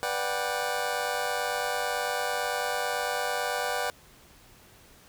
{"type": "chord", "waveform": "25% pulse", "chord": "G major seventh", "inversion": "first", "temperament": "just", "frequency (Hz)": [490, 588, 735, 784], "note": ["B4", "D5", "F#5", "G5"], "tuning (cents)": [-14, 2, -12, 0], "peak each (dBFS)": -30, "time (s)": [0.03, 3.9], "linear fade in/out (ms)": 0, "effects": ["pink hiss -55 dBFS RMS until 5.08 s"]}